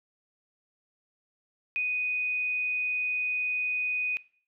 sine tone, 2489 Hz, D#7, in tune, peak -26 dBFS, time 1.76-4.17 s, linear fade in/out 0 ms, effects noise-tail reverb RT60 0.5 s tail -20 dB re dry

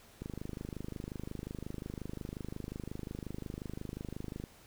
click train, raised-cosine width 3 ms, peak -27 dBFS, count 109, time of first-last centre 0.22-4.439 s, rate 25.6 Hz, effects pink hiss -59 dBFS RMS until 4.66 s

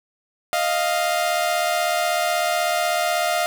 sawtooth tone pair together, 622.3 / 698.5 Hz, D#5 / F5, 0 / 0 cents, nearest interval major second, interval 200 cents, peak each -20 / -17 dBFS, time 0.53-3.46 s, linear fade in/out 0 ms, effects none

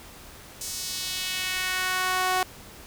sawtooth tone with high-pass filter sweep, 370 Hz, F#4, in tune, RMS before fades -28 dBFS, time 0.61-2.43 s, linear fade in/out 2 ms, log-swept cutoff 6600 to 740 Hz, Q 1.4, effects pink hiss -46 dBFS RMS until 2.86 s

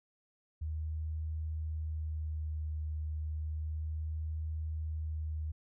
sine tone with vibrato, 77.78 Hz, D#2, in tune, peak -34 dBFS, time 0.61-5.52 s, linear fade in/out 10 ms, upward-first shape sine, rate 0.32 Hz, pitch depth 16 cents each way, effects none

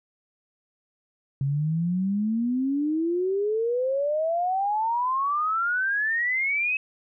sine exponential sweep, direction up, 134.6 to 2582 Hz, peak -22 dBFS, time 1.41-6.77 s, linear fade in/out 2 ms, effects none

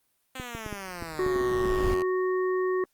5% pulse exponential sweep, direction down, 263.5 to 87.31 Hz, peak -25 dBFS, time 0.35-2.03 s, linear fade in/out 5 ms
clicks, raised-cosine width 3 ms, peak -23 dBFS, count 10, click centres 0.399 / 0.55 / 0.663 / 0.727 / 1.024 / 1.264 / 1.361 / 1.413 / 1.514 / 1.657 s
brown noise with exponential growth, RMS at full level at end -27 dBFS, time 0.56-1.94 s, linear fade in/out 0 ms, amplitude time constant 300 ms
harmonic tone, 370 Hz, F#4, in tune, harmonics 1 / 3 / 5, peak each -24 / -34 / -38 dBFS, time 1.19-2.84 s, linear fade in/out 2 ms
effects white hiss -72 dBFS RMS until 2.93 s + Opus 32 kbps

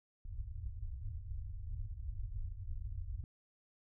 pink low-pass noise, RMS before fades -42 dBFS, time 0.25-3.24 s, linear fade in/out 2 ms, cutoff 110 Hz, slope 96 dB/octave, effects none

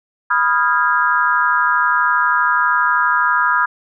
sine chord, F half-diminished seventh, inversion second, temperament equal with one note detuned, 987.8 / 1244.5 / 1396.9 / 1638.3 Hz, Cb6 / Eb6 / F6 / Ab6, 0 / 0 / 0 / -24 cents, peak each -18 dBFS, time 0.3-3.66 s, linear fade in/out 10 ms, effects none

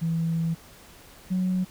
sine tone pair in turn, 164.81 / 184.3 Hz, E3 / F#3, 0 / -7 cents, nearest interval major second, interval 193 cents, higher second, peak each -22 / -21 dBFS, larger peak second, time 0.01-0.55 / 1.3-1.65 s, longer first, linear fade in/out 20 ms, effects tanh soft clip ceiling -18 dBFS + pink hiss -50 dBFS RMS until 1.7 s

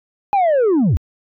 sine linear sweep, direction down, 830.6 to 61.74 Hz, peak -9 dBFS, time 0.33-0.97 s, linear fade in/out 0 ms, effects tanh soft clip ceiling -11 dBFS

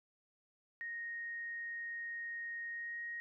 sine tone with pitch glide, 1864.7 to 1877.7 Hz, A#6 to A#6, 0 to +12 cents, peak -40 dBFS, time 0.81-3.2 s, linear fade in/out 0 ms, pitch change +12 cents, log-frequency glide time 2.69-3 s, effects none

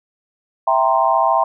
sine chord, C dominant seventh, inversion first, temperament equal, 659.3 / 784 / 932.3 / 1046.5 Hz, E5 / G5 / Bb5 / C6, 0 / 0 / 0 / 0 cents, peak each -18 dBFS, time 0.67-1.44 s, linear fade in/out 5 ms, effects none

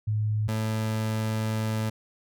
sine / 30% pulse tone pair in turn, 106.9 / 109.72 Hz, A2 / A2, -49 / -4 cents, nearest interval unison, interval 45 cents, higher second, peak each -23 dBFS, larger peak neither, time 0.07-0.48 / 0.48-1.9 s, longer second, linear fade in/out 10 ms, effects none

